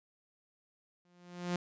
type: tone with exponential growth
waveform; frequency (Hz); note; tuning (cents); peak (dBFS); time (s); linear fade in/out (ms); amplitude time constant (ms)
sawtooth; 176.6; F3; +20; -26; 1.05-1.56; 2; 110
effects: resampled to 16000 Hz